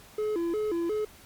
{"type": "tone with vibrato", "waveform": "triangle", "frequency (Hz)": 380, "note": "F#4", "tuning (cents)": 46, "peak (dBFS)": -24, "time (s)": [0.18, 1.05], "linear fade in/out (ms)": 5, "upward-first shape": "square", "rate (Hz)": 2.8, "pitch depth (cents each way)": 200, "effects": ["pink hiss -52 dBFS RMS until 1.25 s", "MP3 96 kbps"]}